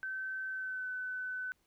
sine tone with pitch glide, 1538 to 1508.1 Hz, G6 to F#6, -33 to +33 cents, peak -36 dBFS, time 0.03-1.52 s, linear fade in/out 0 ms, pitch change -34 cents, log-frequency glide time 0.49-0.89 s, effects pink hiss -75 dBFS RMS until 1.66 s

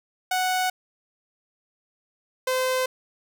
sawtooth tone pair in turn, 740 / 514.7 Hz, F#5 / C5, 0 / -29 cents, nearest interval tritone, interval 629 cents, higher first, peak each -18 / -18 dBFS, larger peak neither, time 0.31-0.7 / 2.47-2.86 s, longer neither, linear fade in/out 5 ms, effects none

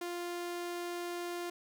sawtooth tone, 349.2 Hz, F4, in tune, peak -33 dBFS, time 0.01-1.5 s, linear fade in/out 5 ms, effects none

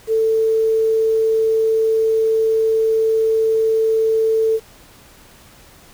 sine tone with quantisation, 444 Hz, A4, 16 cents sharp, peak -13 dBFS, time 0.07-4.6 s, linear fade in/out 50 ms, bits 7, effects pink hiss -46 dBFS RMS until 5.93 s

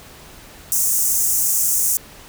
pink high-pass noise, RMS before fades -18 dBFS, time 0.72-1.97 s, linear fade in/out 0 ms, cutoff 6300 Hz, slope 48 dB/octave, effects pink hiss -42 dBFS RMS until 2.28 s

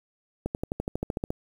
accelerating click train, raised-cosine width 2 ms, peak -15 dBFS, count 12, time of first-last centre 0.46-1.305 s, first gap 89 ms, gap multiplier 0.97, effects 8-bit

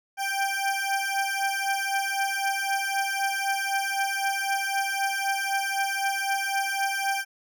20% pulse beating tone pair, 784 / 787.9 Hz, G5 / G5, 0 / +9 cents, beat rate 3.9 Hz, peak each -23 dBFS, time 0.17-7.25 s, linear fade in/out 50 ms, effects none

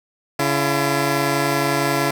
10% pulse tone pair together, 141.3 / 337.8 Hz, C#3 / E4, +34 / +42 cents, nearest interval octave + minor third, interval 1508 cents, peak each -12 dBFS, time 0.39-2.11 s, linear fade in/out 5 ms, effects none

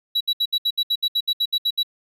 triangle tone bursts, 3906 Hz, B7, 20 cents flat, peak -16 dBFS, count 14, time 0.15-1.832 s, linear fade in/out 10 ms, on 57 ms, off 68 ms, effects none

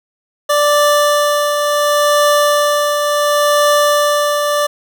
25% pulse tone with tremolo, 587 Hz, D5, 1 cent flat, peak -5 dBFS, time 0.49-4.67 s, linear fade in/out 10 ms, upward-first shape triangle, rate 0.7 Hz, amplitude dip 45%, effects none

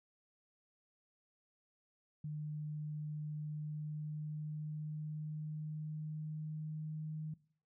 sine tone with pitch glide, 151.2 to 155.18 Hz, D#3 to D#3, -49 to -4 cents, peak -39 dBFS, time 2.24-7.34 s, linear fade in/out 5 ms, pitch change +45 cents, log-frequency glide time 3.44-7.22 s, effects noise-tail reverb RT60 0.5 s tail -20 dB re dry

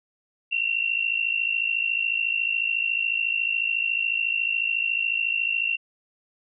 sine tone pair together, 2707 / 2761 Hz, E7 / F7, +45 / -20 cents, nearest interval unison, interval 35 cents, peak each -25 dBFS, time 0.51-5.77 s, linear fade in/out 20 ms, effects none

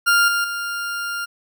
40% pulse tone with level steps, 1400 Hz, F6, 4 cents sharp, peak -12 / -17 / -23 dBFS, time 0.06-1.26 s, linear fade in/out 20 ms, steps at 0.28 / 0.44 s, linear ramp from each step 2 ms, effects none

